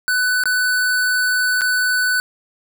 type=tone with dropouts; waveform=square; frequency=1496 Hz; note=F#6; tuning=19 cents sharp; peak=-16 dBFS; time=0.08-2.2 s; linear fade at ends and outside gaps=0 ms; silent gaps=0.437-0.456 / 1.61-1.617 s; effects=none